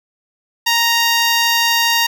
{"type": "tone", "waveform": "10% pulse", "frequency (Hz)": 932.3, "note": "A#5", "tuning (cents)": 0, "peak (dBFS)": -4, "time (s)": [0.66, 2.07], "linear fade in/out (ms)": 10, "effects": []}